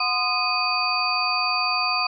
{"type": "tone cluster", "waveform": "sine", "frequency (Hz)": [732, 1032, 1231, 2496, 4614], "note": ["F#5", "C6", "D#6", "D#7", "D8"], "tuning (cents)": [-19, -24, -19, 5, -31], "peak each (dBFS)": [-29, -29, -26, -26, -25], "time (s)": [0, 2.07], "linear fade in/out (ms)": 5, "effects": []}